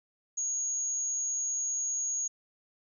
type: tone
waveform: sine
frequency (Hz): 6645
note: G#8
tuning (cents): 0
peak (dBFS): -29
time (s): 0.37-2.28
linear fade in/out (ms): 10
effects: none